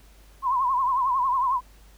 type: tone with vibrato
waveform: sine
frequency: 1029 Hz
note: C6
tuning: 29 cents flat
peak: -20 dBFS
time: 0.42-1.61 s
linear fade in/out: 50 ms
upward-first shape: triangle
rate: 11 Hz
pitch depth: 130 cents each way
effects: added 50 Hz sine -50 dBFS peak until 1.97 s + pink hiss -57 dBFS RMS until 1.97 s